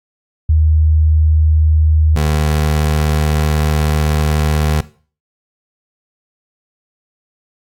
sine / 25% pulse tone pair in turn, 78 / 76.13 Hz, D#2 / D#2, +5 / -37 cents, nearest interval unison, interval 42 cents, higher first, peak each -8 dBFS, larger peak neither, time 0.49-2.16 / 2.16-4.81 s, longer second, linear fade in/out 5 ms, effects noise-tail reverb RT60 0.4 s tail -17 dB re dry + AAC 64 kbps

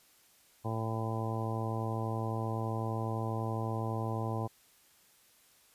harmonic tone, 111.9 Hz, A2, 30 cents sharp, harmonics 1 / 2 / 3 / 4 / 5 / 6 / 7 / 8 / 9, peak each -34 / -41 / -42 / -43 / -44 / -45 / -42 / -48 / -43 dBFS, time 0.64-4.48 s, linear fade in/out 20 ms, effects white hiss -64 dBFS RMS until 5.74 s + resampled to 32000 Hz

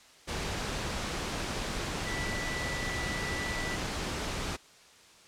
sine tone in noise, 1970 Hz, B6, 5 cents flat, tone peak -36 dBFS, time 2.05-3.77 s, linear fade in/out 20 ms, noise pink, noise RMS -34 dBFS, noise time 0.27-4.57 s, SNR -5 dB, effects white hiss -56 dBFS RMS until 5.27 s + low-pass 7000 Hz 12 dB/octave

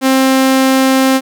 sawtooth tone, 264.5 Hz, C4, 19 cents sharp, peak -4 dBFS, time 0.01-1.21 s, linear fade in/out 50 ms, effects none

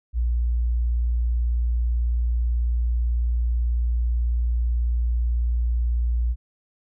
sine tone, 59.1 Hz, A#1, 24 cents sharp, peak -19 dBFS, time 0.13-6.36 s, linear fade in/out 50 ms, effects none

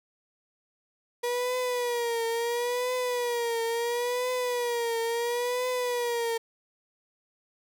35% pulse tone with vibrato, 480.5 Hz, B4, 48 cents flat, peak -25 dBFS, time 1.23-6.38 s, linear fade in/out 10 ms, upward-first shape triangle, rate 0.73 Hz, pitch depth 89 cents each way, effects none

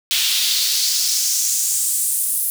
pink noise with high-pass filter sweep, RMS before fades -19 dBFS, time 0.11-2.5 s, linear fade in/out 0 ms, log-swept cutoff 3200 to 11000 Hz, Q 2.5, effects none

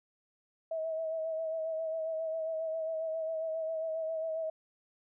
sine tone with vibrato, 643 Hz, E5, 43 cents flat, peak -32 dBFS, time 0.71-4.5 s, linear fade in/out 5 ms, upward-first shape sine, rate 7.4 Hz, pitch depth 31 cents each way, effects none

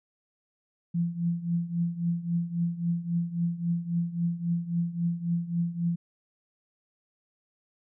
sine tone with tremolo, 170.8 Hz, F3, 38 cents flat, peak -22 dBFS, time 0.94-5.96 s, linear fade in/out 10 ms, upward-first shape triangle, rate 3.7 Hz, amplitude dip 85%, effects none

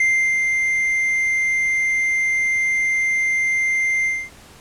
triangle tone with ADSR envelope, 2093 Hz, C7, in tune, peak -12 dBFS, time 0-4.3 s, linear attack 4 ms, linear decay 370 ms, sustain -3 dB, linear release 240 ms, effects pink hiss -45 dBFS RMS until 4.6 s + low-pass 11000 Hz 12 dB/octave

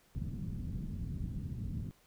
white low-pass noise, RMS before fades -39 dBFS, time 0.15-1.91 s, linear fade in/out 0 ms, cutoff 190 Hz, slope 24 dB/octave, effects pink hiss -67 dBFS RMS until 2.06 s

